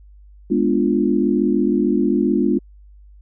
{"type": "chord", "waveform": "sine", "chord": "G# diminished seventh", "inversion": "none", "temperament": "equal", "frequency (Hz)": [207.7, 246.9, 293.7, 349.2], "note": ["G#3", "B3", "D4", "F4"], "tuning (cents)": [0, 0, 0, 0], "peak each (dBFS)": -20, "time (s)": [0.5, 2.59], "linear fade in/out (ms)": 10, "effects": ["added 50 Hz sine -42 dBFS peak until 3.21 s"]}